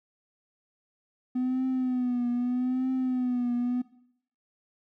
triangle tone with vibrato, 250.8 Hz, B3, 27 cents sharp, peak -22 dBFS, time 1.35-3.82 s, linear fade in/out 10 ms, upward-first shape triangle, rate 0.8 Hz, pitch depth 70 cents each way, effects noise-tail reverb RT60 0.7 s tail -20 dB re dry + tanh soft clip ceiling -20 dBFS

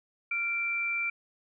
sine tone pair together, 1388.3 / 2349 Hz, F6 / D7, -11 / 0 cents, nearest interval major sixth, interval 911 cents, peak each -38 / -28 dBFS, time 0.31-1.1 s, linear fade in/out 5 ms, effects none

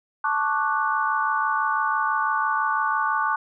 sine chord, D major seventh, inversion second, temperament equal, 880 / 1108.7 / 1174.7 / 1480 Hz, A5 / C#6 / D6 / F#6, 0 / 0 / 0 / 0 cents, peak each -26 dBFS, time 0.24-3.36 s, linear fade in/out 5 ms, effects none

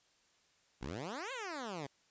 10% pulse exponential two-way sweep, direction up then down, 55 to 554.4 to 131.4 Hz, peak -32 dBFS, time 0.81-1.87 s, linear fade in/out 10 ms, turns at 1.32 s, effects white hiss -71 dBFS RMS until 2.1 s + resampled to 16000 Hz

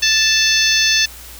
harmonic tone, 880 Hz, A5, in tune, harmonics 2 / 3 / 4 / 5 / 6 / 7, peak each -19 / -19 / -19 / -19 / -19 / -19 dBFS, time 0.02-1.06 s, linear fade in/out 10 ms, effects added 60 Hz sine -39 dBFS peak until 1.39 s + white hiss -37 dBFS RMS until 1.39 s

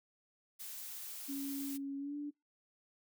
blue noise, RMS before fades -46 dBFS, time 0.59-1.78 s, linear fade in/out 20 ms
sine tone with pitch glide, 277.2 to 291.5 Hz, C#4 to D4, 0 to -13 cents, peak -38 dBFS, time 1.28-2.31 s, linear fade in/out 20 ms, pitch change +87 cents, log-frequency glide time 1.98-2.16 s
effects noise-tail reverb RT60 0.2 s tail -26 dB re dry

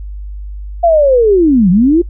sine linear two-way sweep, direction down then up, 698.5 to 170 to 357.5 Hz, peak -5 dBFS, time 0.83-2.02 s, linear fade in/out 10 ms, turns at 1.7 s, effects noise-tail reverb RT60 0.1 s tail -22 dB re dry + added 50 Hz sine -22 dBFS peak until 2.09 s

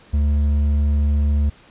sine tone with hard clipping, 73 Hz, D2, 10 cents flat, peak -16 dBFS, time 0.13-1.5 s, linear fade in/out 10 ms, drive 5 dB, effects pink hiss -49 dBFS RMS until 1.7 s + resampled to 8000 Hz

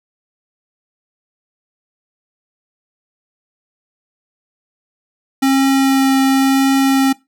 square tone with vibrato, 269.2 Hz, C4, 49 cents sharp, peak -11 dBFS, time 5.42-7.13 s, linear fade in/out 10 ms, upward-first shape triangle, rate 0.96 Hz, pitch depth 10 cents each way, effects noise-tail reverb RT60 0.2 s tail -20 dB re dry

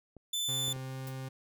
clicks, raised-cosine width 2 ms, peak -36 / -32 / -35 dBFS, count 3, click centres 0.167 / 0.681 / 0.763 s
sawtooth tone, 3520 Hz, A7, in tune, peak -28 dBFS, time 0.33-0.73 s, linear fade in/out 5 ms
40% pulse tone with pitch glide, 130.81 to 131.95 Hz, C3 to C3, 0 to +15 cents, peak -37 dBFS, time 0.48-1.29 s, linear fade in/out 10 ms, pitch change +15 cents, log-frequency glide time 0.73-0.97 s
blue noise with exponential decay, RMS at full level -44 dBFS, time 1.07-1.18 s, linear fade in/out 2 ms, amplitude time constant 22 ms
effects none

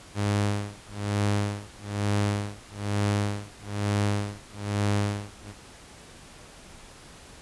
sawtooth tone with tremolo, 102.5 Hz, G#2, 22 cents flat, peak -18 dBFS, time 0.14-5.54 s, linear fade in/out 50 ms, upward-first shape sine, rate 1.1 Hz, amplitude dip 100%, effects pink hiss -48 dBFS RMS until 7.41 s + resampled to 24000 Hz

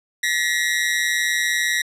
sawtooth tone with amplitude modulation, 1909 Hz, A#6, 41 cents sharp, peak -11 dBFS, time 0.23-1.82 s, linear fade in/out 5 ms, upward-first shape sine, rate 160 Hz, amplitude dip 90%, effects low-pass 11000 Hz 12 dB/octave

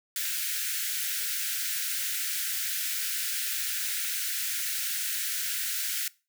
white high-pass noise, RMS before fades -31 dBFS, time 0.16-6.08 s, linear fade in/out 2 ms, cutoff 1400 Hz, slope 96 dB/octave, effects noise-tail reverb RT60 0.3 s tail -21 dB re dry

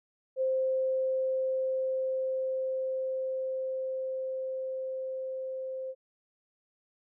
sine tone with level ramp, 523.3 Hz, C5, in tune, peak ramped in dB -25 to -34 dBFS, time 0.36-5.95 s, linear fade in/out 50 ms, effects none

